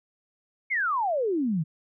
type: exponential sweep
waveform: sine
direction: down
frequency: 2244 to 146.83 Hz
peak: -23 dBFS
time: 0.7-1.64 s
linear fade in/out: 20 ms
effects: none